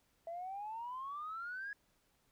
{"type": "exponential sweep", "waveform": "sine", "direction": "up", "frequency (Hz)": [660, 1682], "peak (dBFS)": -40, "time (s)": [0.27, 1.73], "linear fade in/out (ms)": 2, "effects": ["tanh soft clip ceiling -36 dBFS", "pink hiss -75 dBFS RMS until 2.31 s"]}